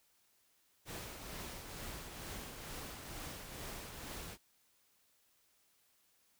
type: noise with tremolo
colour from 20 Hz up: pink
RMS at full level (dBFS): -45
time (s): 0.85-4.38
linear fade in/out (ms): 50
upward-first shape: triangle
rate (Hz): 2.2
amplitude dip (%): 45
effects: white hiss -73 dBFS RMS until 6.39 s